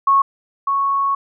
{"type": "tone pair in turn", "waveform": "sine", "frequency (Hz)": [1100, 1106.1], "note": ["C#6", "C#6"], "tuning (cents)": [-14, -4], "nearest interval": "unison", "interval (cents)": 10, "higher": "second", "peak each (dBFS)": [-10, -15], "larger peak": "first", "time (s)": [[0.07, 0.22], [0.67, 1.15]], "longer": "second", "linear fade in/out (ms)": 5, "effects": []}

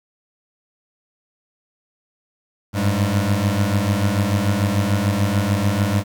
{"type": "beating tone pair", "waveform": "25% pulse", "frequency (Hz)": [97.5, 104.3], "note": ["G2", "G#2"], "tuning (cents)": [-9, 8], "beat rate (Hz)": 6.8, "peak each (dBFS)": -16, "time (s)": [2.73, 6.04], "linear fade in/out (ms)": 50, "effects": ["8-bit"]}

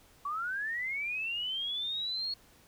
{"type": "linear sweep", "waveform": "sine", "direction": "up", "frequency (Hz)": [1113, 4352], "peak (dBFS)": -32, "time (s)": [0.25, 2.34], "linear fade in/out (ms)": 5, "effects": ["pink hiss -61 dBFS RMS until 2.67 s"]}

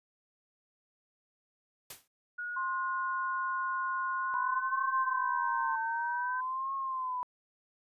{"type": "noise with exponential decay", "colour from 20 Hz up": "white", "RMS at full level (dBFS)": -40, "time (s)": [1.9, 2.08], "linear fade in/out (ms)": 5, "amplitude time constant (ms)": 38}
{"type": "tone with pitch glide", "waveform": "sine", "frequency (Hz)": [1449, 1544.1], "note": ["F#6", "G6"], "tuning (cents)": [-37, -27], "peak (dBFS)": -35, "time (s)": [2.38, 6.41], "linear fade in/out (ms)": 10, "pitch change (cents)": 110, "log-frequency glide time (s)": [4.17, 4.86]}
{"type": "tone", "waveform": "sine", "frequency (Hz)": 1054, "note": "C6", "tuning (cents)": 12, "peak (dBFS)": -32, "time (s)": [2.56, 5.76], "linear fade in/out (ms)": 10}
{"type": "tone with vibrato", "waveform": "sine", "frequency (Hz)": 987.8, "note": "B5", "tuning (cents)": 0, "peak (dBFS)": -32, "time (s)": [4.34, 7.23], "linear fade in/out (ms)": 0, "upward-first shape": "triangle", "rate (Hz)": 0.52, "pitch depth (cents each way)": 170}
{"effects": ["resampled to 32000 Hz"]}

